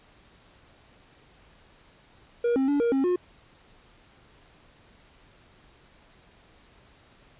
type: tone with pitch steps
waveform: triangle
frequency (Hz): 475.4 / 266.9 / 287 / 469.9 / 269.4 / 358.7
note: A#4 / C4 / D4 / A#4 / C#4 / F4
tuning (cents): +34 / +35 / -40 / +14 / -49 / +46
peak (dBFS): -19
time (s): 2.44-3.16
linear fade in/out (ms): 5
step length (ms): 120
effects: pink hiss -57 dBFS RMS until 7.39 s + resampled to 8000 Hz